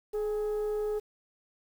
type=tone with frequency modulation; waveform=sine; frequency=422.8 Hz; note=G#4; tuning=31 cents sharp; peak=-26 dBFS; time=0.13-1 s; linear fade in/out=20 ms; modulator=395 Hz; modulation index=0.26; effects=tanh soft clip ceiling -27 dBFS + 9-bit